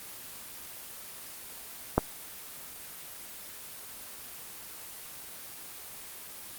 clicks, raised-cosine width 1 ms, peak -6 / -29 dBFS, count 2, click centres 1.98 / 1.991 s, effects white hiss -44 dBFS RMS until 6.58 s + Opus 24 kbps

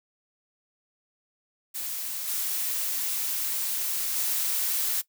blue noise with level steps, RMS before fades -33 / -29 / -27 dBFS, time 1.74-5.02 s, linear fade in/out 20 ms, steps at 2.27 / 4.15 s, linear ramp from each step 20 ms, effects noise-tail reverb RT60 0.1 s tail -18 dB re dry

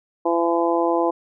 harmonic tone, 169.2 Hz, E3, 45 cents sharp, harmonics 2 / 3 / 4 / 5 / 6, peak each -21 / -23 / -24 / -25 / -26 dBFS, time 0.25-1.11 s, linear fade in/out 10 ms, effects none

